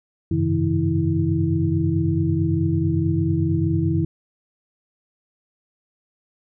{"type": "tone cluster", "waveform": "sine", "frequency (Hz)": [93.4, 102.4, 135.1, 159.8, 325.8], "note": ["F#2", "G#2", "C#3", "D#3", "E4"], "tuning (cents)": [17, -24, -44, 47, -20], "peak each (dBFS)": [-23, -30, -26, -22, -23], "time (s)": [0.31, 4.05], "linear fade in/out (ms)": 5, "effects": []}